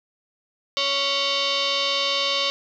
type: tone with frequency modulation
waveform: sine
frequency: 277.2 Hz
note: C#4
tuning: in tune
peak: -20 dBFS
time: 0.77-2.5 s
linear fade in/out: 0 ms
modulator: 835 Hz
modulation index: 5.4
effects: none